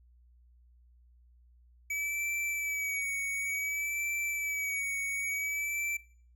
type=tone with vibrato; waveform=square; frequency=2283 Hz; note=D7; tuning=50 cents flat; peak=-32 dBFS; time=1.9-5.97 s; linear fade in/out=5 ms; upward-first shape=sine; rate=0.56 Hz; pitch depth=39 cents each way; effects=noise-tail reverb RT60 0.5 s tail -21 dB re dry + added 60 Hz sine -58 dBFS peak until 6.35 s